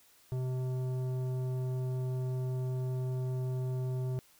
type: tone with tanh clipping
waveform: triangle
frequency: 128.2 Hz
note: C3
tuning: 35 cents flat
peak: -33 dBFS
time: 0.32-4.19 s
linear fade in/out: 0 ms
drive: 16 dB
effects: white hiss -63 dBFS RMS until 4.39 s